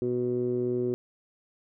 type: tone with low-pass filter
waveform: 15% pulse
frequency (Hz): 123.2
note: B2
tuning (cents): -4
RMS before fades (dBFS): -28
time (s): 0.02-0.94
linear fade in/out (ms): 0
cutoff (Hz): 380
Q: 4.1
effects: none